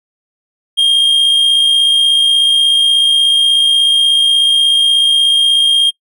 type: tone with amplitude modulation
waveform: triangle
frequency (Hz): 3221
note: G7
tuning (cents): +46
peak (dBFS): -4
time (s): 0.77-5.91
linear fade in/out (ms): 20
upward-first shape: sine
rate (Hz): 56.5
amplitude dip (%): 30
effects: noise-tail reverb RT60 0.1 s tail -24 dB re dry